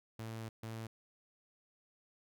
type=tone bursts at uneven times; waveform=sawtooth; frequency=112.1 Hz; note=A2; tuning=33 cents sharp; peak=-38 dBFS; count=2; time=0.19-0.49 / 0.63-0.87 s; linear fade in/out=5 ms; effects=none